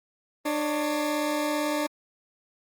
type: tone pair together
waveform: 20% pulse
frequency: 299.1 / 560.4 Hz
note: D4 / C#5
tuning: +32 / +19 cents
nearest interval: major seventh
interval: 1087 cents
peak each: -21 / -28 dBFS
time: 0.45-1.87 s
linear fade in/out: 10 ms
effects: Opus 32 kbps